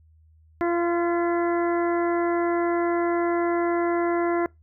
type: harmonic tone with a mistuned harmonic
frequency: 343.8 Hz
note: F4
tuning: 27 cents flat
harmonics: 1 / 2 / 3 / 4 / 5 / 6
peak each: -22 / -28 / -32 / -34 / -36 / -38 dBFS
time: 0.61-4.46 s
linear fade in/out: 0 ms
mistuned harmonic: 6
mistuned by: -32 cents
effects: noise-tail reverb RT60 0.2 s tail -24 dB re dry + added 79 Hz sine -53 dBFS peak until 4.62 s